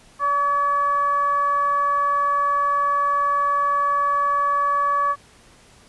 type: tone with frequency modulation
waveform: sine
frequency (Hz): 1140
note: C#6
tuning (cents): +48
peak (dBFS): -17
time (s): 0.19-5.16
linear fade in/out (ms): 50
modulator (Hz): 567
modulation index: 0.41
effects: pink hiss -51 dBFS RMS until 5.88 s + resampled to 24000 Hz